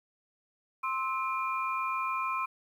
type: tone cluster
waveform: sine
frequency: 1050 / 1303 / 2406 Hz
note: C6 / E6 / D7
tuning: +6 / -20 / +41 cents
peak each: -31 / -35 / -37 dBFS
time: 0.83-2.46 s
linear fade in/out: 10 ms
effects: 10-bit